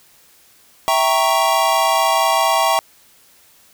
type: chord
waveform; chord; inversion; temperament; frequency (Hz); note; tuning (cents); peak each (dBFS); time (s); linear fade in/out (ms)
square; E diminished seventh; none; equal; 659.3 / 784 / 932.3 / 1108.7; E5 / G5 / Bb5 / Db6; 0 / 0 / 0 / 0; -20; 0.88-2.79; 0
effects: white hiss -51 dBFS RMS until 3.73 s